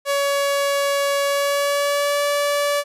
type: tone with pitch glide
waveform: sawtooth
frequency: 563 to 576.8 Hz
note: C#5 to D5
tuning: +27 to -31 cents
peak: -14 dBFS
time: 0.05-2.84 s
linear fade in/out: 50 ms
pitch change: +42 cents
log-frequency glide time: 1.24-2.23 s
effects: resampled to 32000 Hz